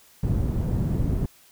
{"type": "low-pass noise", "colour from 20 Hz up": "white", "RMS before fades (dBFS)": -24, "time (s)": [0.23, 1.26], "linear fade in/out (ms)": 5, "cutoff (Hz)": 140, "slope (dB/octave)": 12, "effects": ["white hiss -55 dBFS RMS until 1.51 s"]}